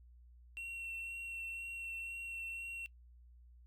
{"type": "tone with vibrato", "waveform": "triangle", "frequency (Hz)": 2721, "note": "F7", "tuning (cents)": -46, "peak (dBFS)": -40, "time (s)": [0.57, 2.86], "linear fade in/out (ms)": 0, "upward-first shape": "sine", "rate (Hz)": 2, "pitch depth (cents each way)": 11, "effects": ["noise-tail reverb RT60 0.1 s tail -20 dB re dry", "added 60 Hz sine -57 dBFS peak until 3.66 s"]}